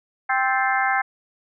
harmonic tone with a mistuned harmonic, 262.1 Hz, C4, 3 cents sharp, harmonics 3 / 4 / 5 / 6 / 7 / 8, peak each -22 / -28 / -27 / -25 / -27 / -27 dBFS, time 0.29-1.02 s, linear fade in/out 10 ms, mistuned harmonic 7, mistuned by -75 cents, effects none

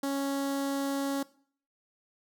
sawtooth tone with notch filter, 276.7 Hz, C#4, 3 cents flat, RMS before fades -31 dBFS, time 0.03-1.23 s, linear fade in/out 5 ms, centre 2400 Hz, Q 1.4, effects noise-tail reverb RT60 0.5 s tail -19 dB re dry

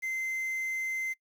triangle tone with quantisation, 2073 Hz, C7, 17 cents flat, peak -29 dBFS, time 0.02-1.14 s, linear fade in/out 20 ms, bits 9, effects noise-tail reverb RT60 0.1 s tail -24 dB re dry

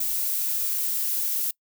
violet noise, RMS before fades -26 dBFS, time 0-1.51 s, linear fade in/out 5 ms, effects noise-tail reverb RT60 0.1 s tail -24 dB re dry

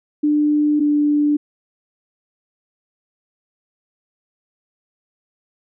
sine tone pair in turn, 297.7 / 294.6 Hz, D4 / D4, +24 / +6 cents, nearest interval unison, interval 18 cents, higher first, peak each -13 dBFS, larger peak neither, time 0.23-0.8 / 0.8-1.37 s, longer neither, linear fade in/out 10 ms, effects none

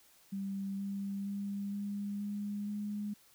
sine tone with pitch steps, 196 / 198.16 / 200.3 / 202.6 / 204.8 / 207.1 Hz, G3 / G3 / G3 / G#3 / G#3 / G#3, 0 / +19 / +38 / -43 / -24 / -5 cents, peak -35 dBFS, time 0.32-3.14 s, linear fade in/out 10 ms, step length 470 ms, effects white hiss -64 dBFS RMS until 3.34 s

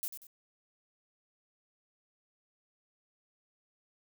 violet noise with echo, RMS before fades -36 dBFS, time 0.03-0.08 s, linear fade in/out 0 ms, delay 94 ms, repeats 2, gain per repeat -9 dB, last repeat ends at 0.268 s, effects none

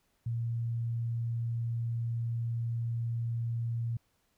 sine tone, 116.54 Hz, A#2, in tune, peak -30 dBFS, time 0.26-3.97 s, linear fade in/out 5 ms, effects pink hiss -74 dBFS RMS until 4.37 s

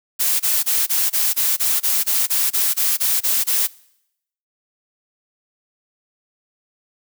blue noise bursts, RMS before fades -18 dBFS, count 15, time 0.19-3.676 s, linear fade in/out 20 ms, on 210 ms, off 24 ms, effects noise-tail reverb RT60 0.8 s tail -23 dB re dry

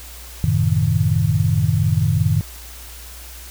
sine chord, F# diminished seventh, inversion none, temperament equal, 92.5 / 110 / 130.81 / 155.56 Hz, F#2 / A2 / C3 / Eb3, 0 / 0 / 0 / 0 cents, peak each -20 / -19 / -22 / -19 dBFS, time 0.44-2.41 s, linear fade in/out 0 ms, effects added 60 Hz sine -37 dBFS peak until 3.5 s + white hiss -39 dBFS RMS until 3.5 s

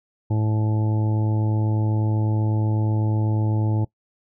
harmonic tone, 108.1 Hz, A2, 30 cents flat, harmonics 1 / 2 / 3 / 4 / 5 / 6 / 7 / 8, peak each -19 / -31 / -29 / -39 / -38 / -42 / -43 / -37 dBFS, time 0.3-3.85 s, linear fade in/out 10 ms, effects noise-tail reverb RT60 0.1 s tail -21 dB re dry

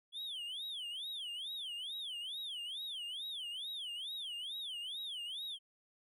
triangle tone with vibrato, 3279 Hz, G#7, 23 cents flat, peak -39 dBFS, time 0.12-5.59 s, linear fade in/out 50 ms, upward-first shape sine, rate 2.3 Hz, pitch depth 270 cents each way, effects none

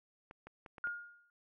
clicks, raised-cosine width 0.5 ms, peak -35 dBFS, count 5, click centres 0.311 / 0.47 / 0.662 / 0.782 / 0.872 s
sine tone with exponential decay, 1423 Hz, F6, 32 cents sharp, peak -32 dBFS, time 0.84-1.3 s, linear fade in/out 1 ms, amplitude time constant 100 ms
effects none

